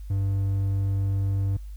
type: tone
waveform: triangle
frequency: 98 Hz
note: G2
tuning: in tune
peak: -20 dBFS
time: 0.1-1.57 s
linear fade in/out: 5 ms
effects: added 50 Hz sine -35 dBFS peak until 1.76 s + white hiss -62 dBFS RMS until 1.76 s